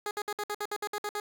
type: tone bursts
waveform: 15% pulse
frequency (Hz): 415.3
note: G#4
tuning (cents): 0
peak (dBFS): -25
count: 11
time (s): 0.06-1.2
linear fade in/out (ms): 2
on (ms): 50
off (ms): 59
effects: 10-bit